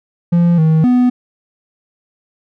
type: tone with pitch steps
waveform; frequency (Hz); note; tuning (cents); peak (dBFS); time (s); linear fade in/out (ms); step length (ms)
triangle; 172.1 / 158.7 / 248.2; F3 / D#3 / B3; -25 / +35 / +9; -6; 0.32-1.1; 10; 260
effects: none